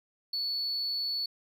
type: tone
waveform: triangle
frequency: 4434 Hz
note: C#8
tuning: in tune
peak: -27 dBFS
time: 0.33-1.26 s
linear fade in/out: 5 ms
effects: tanh soft clip ceiling -26 dBFS